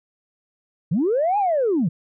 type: linear two-way sweep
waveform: sine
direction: up then down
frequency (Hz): 138.59 to 846 to 138.59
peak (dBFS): -16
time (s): 0.91-1.89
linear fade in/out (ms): 10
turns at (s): 1.38
effects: tanh soft clip ceiling -13 dBFS